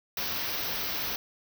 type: band-stop noise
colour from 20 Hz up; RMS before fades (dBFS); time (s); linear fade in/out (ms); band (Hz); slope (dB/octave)
white; -32; 0.17-1.16; 2; 6000 to 13000; 96
effects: none